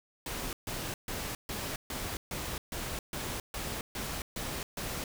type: noise bursts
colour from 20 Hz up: pink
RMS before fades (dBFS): -37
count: 12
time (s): 0.26-5.04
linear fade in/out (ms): 2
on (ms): 270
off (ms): 140
effects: none